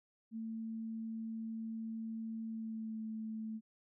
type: tone with pitch glide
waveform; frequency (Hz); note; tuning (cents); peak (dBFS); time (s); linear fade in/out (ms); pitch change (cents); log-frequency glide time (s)
sine; 223.9 to 219.9; A3 to A3; +30 to -1; -39; 0.31-3.61; 50; -31; 2.47-3.02
effects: none